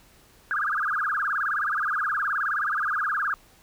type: tone with vibrato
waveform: sine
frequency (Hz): 1400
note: F6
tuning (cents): +4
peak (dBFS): -23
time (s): 0.51-3.34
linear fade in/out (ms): 0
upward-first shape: sine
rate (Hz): 19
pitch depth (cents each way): 300
effects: pink hiss -56 dBFS RMS until 3.62 s